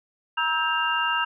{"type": "tone cluster", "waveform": "sine", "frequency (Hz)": [949, 1297, 1587, 2792], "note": ["A#5", "E6", "G6", "F7"], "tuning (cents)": [31, -28, 21, -1], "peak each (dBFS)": -27, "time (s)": [0.37, 1.25], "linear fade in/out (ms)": 10, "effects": []}